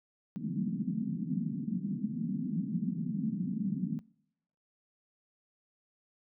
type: band-pass noise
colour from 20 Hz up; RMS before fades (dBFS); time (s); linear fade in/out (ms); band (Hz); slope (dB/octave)
white; -34; 0.36-3.99; 0; 160 to 240; 48
effects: noise-tail reverb RT60 0.8 s tail -25 dB re dry